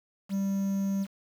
triangle tone with quantisation, 196 Hz, G3, in tune, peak -24 dBFS, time 0.29-1.07 s, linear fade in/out 50 ms, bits 8, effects none

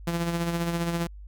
sawtooth tone with tremolo, 169.8 Hz, F3, 48 cents flat, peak -20 dBFS, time 0.07-1.07 s, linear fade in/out 5 ms, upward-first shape sine, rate 15 Hz, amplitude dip 45%, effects added 50 Hz sine -40 dBFS peak until 1.27 s

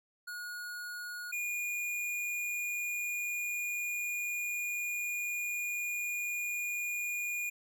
square tone pair in turn, 1447 / 2434 Hz, F#6 / D#7, -39 / -39 cents, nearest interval major sixth, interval 900 cents, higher second, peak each -40 / -34 dBFS, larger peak second, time 0.27-1.32 / 1.32-7.5 s, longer second, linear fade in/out 10 ms, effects none

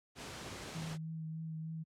pink noise, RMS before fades -45 dBFS, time 0.15-0.98 s, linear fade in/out 50 ms
sine tone with vibrato, 160 Hz, D#3, 49 cents sharp, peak -39 dBFS, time 0.74-1.84 s, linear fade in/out 20 ms, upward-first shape triangle, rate 3.3 Hz, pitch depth 21 cents each way
effects high-pass 80 Hz 12 dB/octave + low-pass 8000 Hz 12 dB/octave

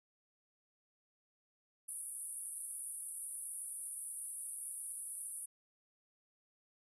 pink band-pass noise, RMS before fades -45 dBFS, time 1.88-5.46 s, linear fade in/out 10 ms, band 9200 to 11000 Hz, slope 96 dB/octave, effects none

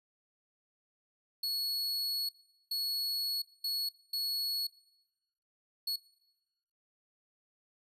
45% pulse tone bursts at uneven times, 4367 Hz, C#8, 27 cents flat, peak -31 dBFS, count 5, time 1.43-2.29 / 2.71-3.42 / 3.64-3.89 / 4.13-4.67 / 5.87-5.96 s, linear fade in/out 5 ms, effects noise-tail reverb RT60 1.0 s tail -20 dB re dry + resampled to 32000 Hz

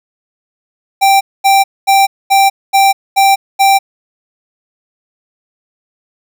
square tone bursts, 784 Hz, G5, in tune, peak -6 dBFS, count 7, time 1.01-3.79 s, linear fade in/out 20 ms, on 200 ms, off 230 ms, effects none

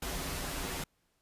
pink noise with comb filter, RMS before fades -37 dBFS, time 0.02-0.84 s, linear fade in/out 5 ms, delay 9.3 ms, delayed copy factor -0.7, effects pink hiss -75 dBFS RMS until 1.21 s + resampled to 32000 Hz

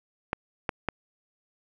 clicks, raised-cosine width 0.5 ms, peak -11 dBFS, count 3, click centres 0.331 / 0.692 / 0.887 s, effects none

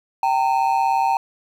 triangle ring-modulated tone, 847 Hz, G#5, 34 cents sharp, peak -11 dBFS, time 0.23-1.17 s, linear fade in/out 2 ms, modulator 68.5 Hz, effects 8-bit

